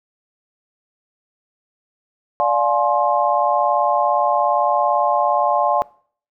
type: chord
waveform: sine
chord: D half-diminished seventh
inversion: none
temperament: just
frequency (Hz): 587.3 / 704.8 / 845.8 / 1057.2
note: D5 / F5 / Ab5 / C6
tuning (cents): 0 / +16 / +31 / +18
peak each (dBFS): -20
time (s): 2.4-5.82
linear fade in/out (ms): 0
effects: noise-tail reverb RT60 0.5 s tail -22 dB re dry